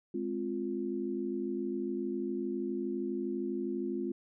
sine chord, F minor, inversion first, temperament just, 209.5 / 261.9 / 349.2 Hz, Ab3 / C4 / F4, +15 / +2 / 0 cents, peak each -38 / -37 / -35 dBFS, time 0.14-4.12 s, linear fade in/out 5 ms, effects none

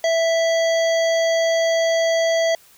harmonic tone with a mistuned harmonic, 659.3 Hz, E5, in tune, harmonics 1 / 3 / 5 / 7 / 9 / 10, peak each -16 / -26 / -30 / -33 / -35 / -36 dBFS, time 0.04-2.55 s, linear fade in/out 2 ms, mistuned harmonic 9, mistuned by +19 cents, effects white hiss -51 dBFS RMS until 2.77 s

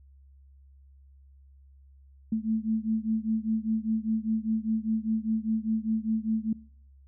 sine beating tone pair, 218.4 / 223.4 Hz, A3 / A3, -13 / +27 cents, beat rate 5 Hz, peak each -28 / -29 dBFS, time 2.32-6.53 s, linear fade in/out 5 ms, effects noise-tail reverb RT60 0.6 s tail -23 dB re dry + added 68 Hz sine -52 dBFS peak until 7.07 s

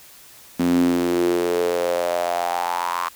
sawtooth tone with high-pass filter sweep, 87.31 Hz, F2, in tune, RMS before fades -21 dBFS, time 0.59-3.09 s, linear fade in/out 10 ms, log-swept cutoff 230 to 1100 Hz, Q 6.5, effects white hiss -46 dBFS RMS until 3.15 s

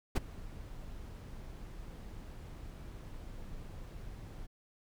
brown noise with ADSR envelope, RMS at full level -22 dBFS, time 0.15-4.47 s, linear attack 16 ms, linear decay 20 ms, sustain -24 dB, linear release 17 ms, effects none

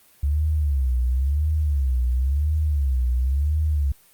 sine tone with vibrato, 69 Hz, C#2, 7 cents flat, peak -18 dBFS, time 0.23-3.92 s, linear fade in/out 5 ms, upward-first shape sine, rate 0.96 Hz, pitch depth 200 cents each way, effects white hiss -55 dBFS RMS until 4.13 s + Opus 32 kbps

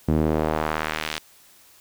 sawtooth tone with band-pass filter sweep, 77.78 Hz, D#2, in tune, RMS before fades -24 dBFS, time 0.08-1.19 s, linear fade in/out 5 ms, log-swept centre 230 to 3900 Hz, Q 1, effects white hiss -53 dBFS RMS until 1.8 s

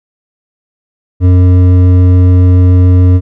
sine tone with hard clipping, 90.7 Hz, F#2, 34 cents flat, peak -4 dBFS, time 1.2-3.21 s, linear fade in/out 50 ms, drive 9 dB, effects none

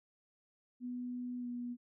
sine tone with pitch glide, 246.9 to 242.9 Hz, B3 to B3, 0 to -29 cents, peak -38 dBFS, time 0.8-1.77 s, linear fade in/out 50 ms, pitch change -29 cents, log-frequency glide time 1.39-1.47 s, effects none

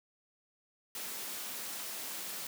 white high-pass noise, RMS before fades -41 dBFS, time 0.95-2.47 s, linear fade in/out 2 ms, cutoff 150 Hz, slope 48 dB/octave, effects none

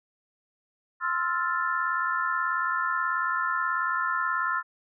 sine chord, F major seventh, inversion second, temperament equal, 1046.5 / 1318.5 / 1396.9 / 1760 Hz, C6 / E6 / F6 / A6, 0 / 0 / 0 / 0 cents, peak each -30 / -30 / -29 / -32 dBFS, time 1-4.63 s, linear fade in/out 50 ms, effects none

